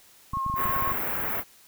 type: tone with vibrato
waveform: sine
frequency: 1077 Hz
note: C6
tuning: 50 cents sharp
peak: -26 dBFS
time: 0.33-0.93 s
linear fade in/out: 10 ms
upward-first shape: sine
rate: 7.7 Hz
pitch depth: 16 cents each way
type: clicks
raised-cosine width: 5 ms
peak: -23 dBFS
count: 11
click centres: 0.335 / 0.371 / 0.464 / 0.499 / 0.54 / 0.655 / 0.695 / 0.765 / 0.824 / 0.876 / 0.918 s
type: band-stop noise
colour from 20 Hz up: white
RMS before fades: -29 dBFS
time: 0.55-1.44 s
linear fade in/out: 50 ms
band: 2000 to 16000 Hz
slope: 24 dB/octave
effects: white hiss -55 dBFS RMS until 1.67 s